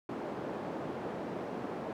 white band-pass noise, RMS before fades -39 dBFS, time 0.09-1.93 s, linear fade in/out 2 ms, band 190 to 540 Hz, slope 12 dB/octave, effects none

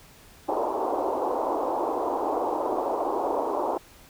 white band-pass noise, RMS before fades -27 dBFS, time 0.48-3.78 s, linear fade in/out 10 ms, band 290 to 1000 Hz, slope 48 dB/octave, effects pink hiss -52 dBFS RMS until 4.09 s

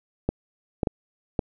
clicks, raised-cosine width 2 ms, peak -9 dBFS, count 4, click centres 0.29 / 0.832 / 0.872 / 1.392 s, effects none

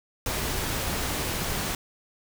pink noise, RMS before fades -29 dBFS, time 0.26-1.75 s, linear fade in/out 2 ms, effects none

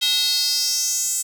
square tone with high-pass filter sweep, 290.8 Hz, D4, 17 cents flat, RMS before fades -21 dBFS, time 0.01-1.23 s, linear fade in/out 20 ms, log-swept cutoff 3500 to 7800 Hz, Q 5.1, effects none

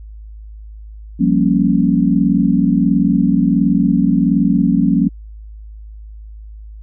sine chord, G half-diminished seventh, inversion third, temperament equal, 174.61 / 196 / 233.1 / 277.2 Hz, F3 / G3 / Bb3 / Db4, 0 / 0 / 0 / 0 cents, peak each -16 dBFS, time 1.19-5.09 s, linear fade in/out 20 ms, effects added 53 Hz sine -31 dBFS peak until 6.82 s

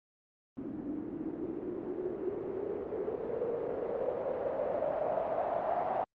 blue noise with low-pass filter sweep, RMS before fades -35 dBFS, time 0.57-6.04 s, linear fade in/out 0 ms, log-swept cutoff 280 to 730 Hz, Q 6.5, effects low-pass 2000 Hz 12 dB/octave + Opus 24 kbps

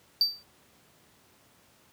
triangle tone with exponential decay, 4650 Hz, D8, 18 cents flat, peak -16 dBFS, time 0.21-0.43 s, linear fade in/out 1 ms, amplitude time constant 47 ms, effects pink hiss -61 dBFS RMS until 1.92 s + high-pass 100 Hz 12 dB/octave

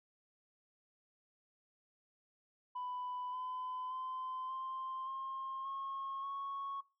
sine tone with pitch steps, 995 / 1012.4 / 1030.1 / 1048.1 / 1066.4 / 1085.1 / 1104 Hz, B5 / B5 / C6 / C6 / C6 / C#6 / C#6, +13 / +43 / -27 / +3 / +33 / -37 / -7 cents, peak -38 dBFS, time 2.75-6.81 s, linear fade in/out 10 ms, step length 580 ms, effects noise-tail reverb RT60 0.3 s tail -20 dB re dry + tanh soft clip ceiling -36 dBFS

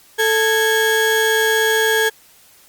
35% pulse tone pair together, 441.4 / 1649.7 Hz, A4 / G#6, +5 / -12 cents, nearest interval octave + major seventh, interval 2283 cents, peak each -15 dBFS, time 0.18-2.1 s, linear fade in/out 20 ms, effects white hiss -49 dBFS RMS until 2.68 s + Opus 48 kbps

